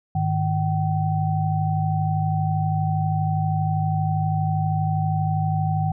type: tone cluster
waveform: sine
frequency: 101.6 / 154.1 / 764 Hz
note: G#2 / D#3 / G5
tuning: -38 / -16 / -45 cents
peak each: -24 / -22 / -26 dBFS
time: 0.15-5.92 s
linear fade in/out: 5 ms
effects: none